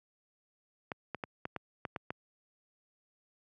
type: clicks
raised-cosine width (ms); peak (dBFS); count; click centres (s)
0.5; -21; 8; 0.918 / 1.147 / 1.238 / 1.454 / 1.563 / 1.852 / 1.962 / 2.105
effects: high-pass 100 Hz 12 dB/octave